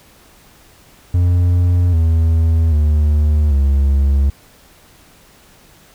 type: tone with pitch steps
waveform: triangle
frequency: 88.4 / 81.53 / 75.2 / 69.36 Hz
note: F2 / E2 / D2 / C#2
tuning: +22 / -19 / +42 / +2 cents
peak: -8 dBFS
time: 1.14-4.3 s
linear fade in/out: 5 ms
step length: 790 ms
effects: pink hiss -47 dBFS RMS until 5.94 s